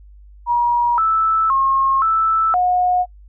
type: tone with pitch steps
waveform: sine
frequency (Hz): 956 / 1315 / 1078 / 1318 / 724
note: A#5 / E6 / C#6 / E6 / F#5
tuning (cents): +43 / -5 / -49 / -1 / -38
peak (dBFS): -13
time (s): 0.46-3.06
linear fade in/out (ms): 50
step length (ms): 520
effects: noise-tail reverb RT60 0.1 s tail -26 dB re dry + added 50 Hz sine -40 dBFS peak until 3.28 s